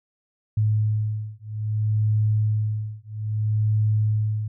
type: beating tone pair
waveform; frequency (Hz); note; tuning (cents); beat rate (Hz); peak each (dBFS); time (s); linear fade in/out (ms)
sine; 107 / 107.61; A2 / A2; -48 / -38; 0.61; -23; 0.57-4.48; 5
effects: none